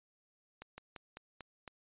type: slowing click train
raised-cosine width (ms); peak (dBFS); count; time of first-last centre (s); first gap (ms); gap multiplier
0.3; -30; 6; 0.62-1.678; 160; 1.14
effects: resampled to 8000 Hz